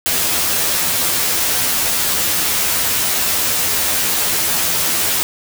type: noise with comb filter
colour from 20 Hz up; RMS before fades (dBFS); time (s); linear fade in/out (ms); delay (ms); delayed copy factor
white; -17; 0.06-5.23; 0; 12; +0.9
effects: none